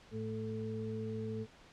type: harmonic tone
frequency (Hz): 110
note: A2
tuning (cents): 0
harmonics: 1 / 2 / 4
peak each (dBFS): -41 / -41 / -41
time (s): 0.11-1.47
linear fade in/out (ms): 50
effects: pink hiss -59 dBFS RMS until 1.72 s + low-pass 5000 Hz 12 dB/octave